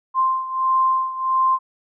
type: beating tone pair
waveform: sine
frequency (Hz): 1046.5 / 1048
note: C6 / C6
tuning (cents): 0 / +2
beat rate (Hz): 1.5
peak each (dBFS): -18 / -22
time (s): 0.14-1.59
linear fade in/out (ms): 50
effects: none